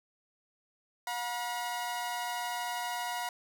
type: tone pair together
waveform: sawtooth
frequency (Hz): 719.1 / 963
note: F#5 / B5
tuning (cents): -50 / -44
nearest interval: perfect fourth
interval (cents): 506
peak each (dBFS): -33 / -32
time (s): 1.07-3.29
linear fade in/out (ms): 2
effects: none